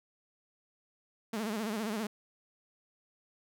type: tone with vibrato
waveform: sawtooth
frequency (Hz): 216.3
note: A3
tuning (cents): -29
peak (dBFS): -29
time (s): 1.33-2.07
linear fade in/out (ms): 5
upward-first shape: sine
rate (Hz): 15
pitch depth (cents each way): 110
effects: none